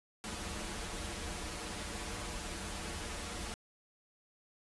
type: noise with comb filter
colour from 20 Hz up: pink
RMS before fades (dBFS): -41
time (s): 0.24-3.54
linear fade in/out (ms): 0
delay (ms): 7.6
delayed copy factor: -0.9
effects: resampled to 24000 Hz

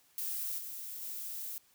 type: noise with level steps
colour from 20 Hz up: violet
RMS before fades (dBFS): -37 / -43 / -41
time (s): 0.18-1.58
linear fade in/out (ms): 0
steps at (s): 0.58 / 1.02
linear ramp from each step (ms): 5
effects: white hiss -67 dBFS RMS until 1.74 s

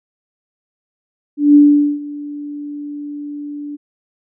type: tone with ADSR envelope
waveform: sine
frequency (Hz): 291.6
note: D4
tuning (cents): -12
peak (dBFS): -3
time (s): 1.37-3.77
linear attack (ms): 180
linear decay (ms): 440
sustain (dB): -21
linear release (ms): 23
effects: none

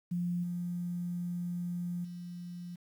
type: tone with level steps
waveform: sine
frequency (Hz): 175.5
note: F3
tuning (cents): +9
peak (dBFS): -30 / -33 / -40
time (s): 0.11-2.76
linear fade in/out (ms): 10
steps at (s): 0.43 / 2.04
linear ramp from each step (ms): 10
effects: 10-bit

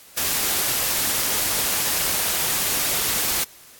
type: noise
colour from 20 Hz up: white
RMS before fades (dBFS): -22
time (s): 0.17-3.44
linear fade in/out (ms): 5
effects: white hiss -47 dBFS RMS until 3.79 s + AAC 64 kbps

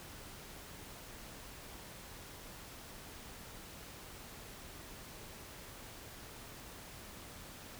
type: silence
effects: pink hiss -51 dBFS RMS until 7.79 s

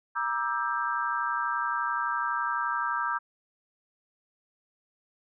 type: chord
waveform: sine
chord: E half-diminished seventh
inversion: second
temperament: just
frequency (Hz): 949.3 / 1186.7 / 1318.5 / 1582.2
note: Bb5 / D6 / E6 / G6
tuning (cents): +31 / +18 / 0 / +16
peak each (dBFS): -32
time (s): 0.15-3.19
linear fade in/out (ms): 20
effects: none

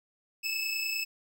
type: tone pair together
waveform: 25% pulse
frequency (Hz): 2608 / 2638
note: E7 / E7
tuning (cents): -19 / +1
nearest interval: unison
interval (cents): 20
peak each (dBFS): -27 / -33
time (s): 0.43-1.05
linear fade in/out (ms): 20
effects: none

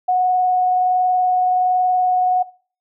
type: tone with frequency modulation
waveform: sine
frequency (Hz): 733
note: F#5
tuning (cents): -16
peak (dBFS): -13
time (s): 0.08-2.43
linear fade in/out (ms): 10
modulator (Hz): 21.3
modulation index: 0.21
effects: noise-tail reverb RT60 0.4 s tail -19 dB re dry

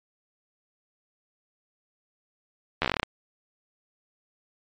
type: slowing click train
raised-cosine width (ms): 0.3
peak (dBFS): -7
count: 11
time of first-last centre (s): 2.82-3.031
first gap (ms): 12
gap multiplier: 1.12
effects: low-pass 5000 Hz 12 dB/octave + MP3 64 kbps

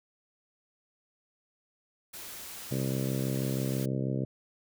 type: noise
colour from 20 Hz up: white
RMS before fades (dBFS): -43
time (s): 2.13-3.86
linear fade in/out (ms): 10
type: harmonic tone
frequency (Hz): 66.2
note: C2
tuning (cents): +21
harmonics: 2 / 3 / 4 / 5 / 6 / 7 / 8 / 9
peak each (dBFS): -31 / -35 / -37 / -39 / -41 / -42 / -43 / -44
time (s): 2.71-4.25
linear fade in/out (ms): 5
effects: none

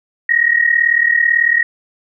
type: tone pair together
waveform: sine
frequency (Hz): 1864.7 / 1902.8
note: A#6 / A#6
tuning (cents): 0 / +35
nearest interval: unison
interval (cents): 35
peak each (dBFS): -13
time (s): 0.29-1.63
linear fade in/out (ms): 5
effects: none

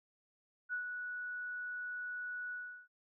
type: tone with ADSR envelope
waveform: sine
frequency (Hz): 1472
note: F#6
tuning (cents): -9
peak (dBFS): -34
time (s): 0.69-2.88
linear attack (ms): 41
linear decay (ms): 100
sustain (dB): -5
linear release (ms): 360
effects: none

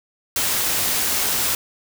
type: noise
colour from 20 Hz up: white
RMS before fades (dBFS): -21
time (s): 0.36-1.55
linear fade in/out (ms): 2
effects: none

